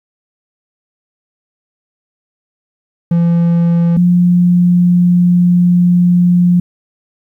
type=tone pair in turn; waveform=triangle / sine; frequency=170 / 176.71 Hz; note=F3 / F3; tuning=-46 / +21 cents; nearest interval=minor second; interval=67 cents; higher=second; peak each=-6 dBFS; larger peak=neither; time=3.11-3.97 / 3.97-6.6 s; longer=second; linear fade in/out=5 ms; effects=8-bit